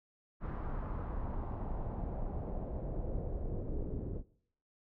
brown noise with low-pass filter sweep, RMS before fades -38 dBFS, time 0.4-4.23 s, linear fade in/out 50 ms, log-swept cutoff 1300 to 410 Hz, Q 2, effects noise-tail reverb RT60 0.6 s tail -19 dB re dry

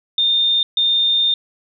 sine tone bursts at uneven times, 3629 Hz, A#7, 47 cents flat, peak -13 dBFS, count 2, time 0.18-0.63 / 0.77-1.34 s, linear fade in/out 2 ms, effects none

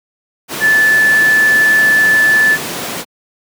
sine tone in noise, 1744 Hz, A6, 16 cents flat, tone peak -7 dBFS, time 0.6-2.58 s, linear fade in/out 50 ms, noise pink, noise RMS -21 dBFS, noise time 0.48-3.05 s, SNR +11 dB, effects high-pass 200 Hz 12 dB/octave

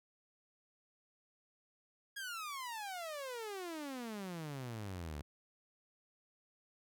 sawtooth exponential sweep, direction down, 1661.2 to 69.3 Hz, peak -38 dBFS, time 2.16-5.22 s, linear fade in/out 10 ms, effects none

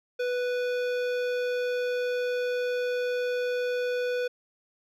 sine tone with hard clipping, 493.9 Hz, B4, in tune, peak -28 dBFS, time 0.19-4.28 s, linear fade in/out 10 ms, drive 15 dB, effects none

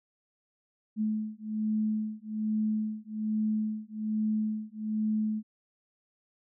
sine beating tone pair, 215 / 216.2 Hz, A3 / A3, -40 / -30 cents, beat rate 1.2 Hz, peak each -31 dBFS, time 0.96-5.43 s, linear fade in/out 50 ms, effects none

